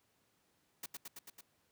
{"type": "noise with echo", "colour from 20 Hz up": "white", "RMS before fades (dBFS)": -43, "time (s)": [0.83, 0.86], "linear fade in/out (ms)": 5, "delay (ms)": 110, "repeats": 5, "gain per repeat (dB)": -2, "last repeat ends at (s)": 1.41, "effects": ["pink hiss -75 dBFS RMS until 1.71 s", "high-pass 100 Hz 12 dB/octave"]}